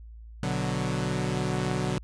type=chord; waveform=sawtooth; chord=B minor; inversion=none; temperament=equal; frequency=123.47 / 146.83 / 185 Hz; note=B2 / D3 / F#3; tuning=0 / 0 / 0 cents; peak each=-27 dBFS; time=0.43-1.98 s; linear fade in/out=0 ms; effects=added 56 Hz sine -42 dBFS peak until 2.03 s + resampled to 22050 Hz